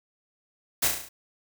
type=noise with echo; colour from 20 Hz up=white; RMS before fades=-23 dBFS; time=0.82-0.88 s; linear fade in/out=10 ms; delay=35 ms; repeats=6; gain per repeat=-4 dB; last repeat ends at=1.09 s; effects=none